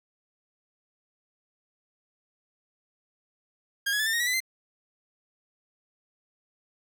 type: tone with pitch steps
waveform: sawtooth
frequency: 1620 / 1678.1 / 1738.3 / 1800.6 / 1865.2 / 1932.1 / 2001 / 2073 Hz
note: G#6 / G#6 / A6 / A6 / A#6 / B6 / B6 / C7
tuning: -43 / +18 / -21 / +39 / +1 / -38 / +22 / -17 cents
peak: -21 dBFS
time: 3.86-4.404 s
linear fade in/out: 10 ms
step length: 68 ms
effects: none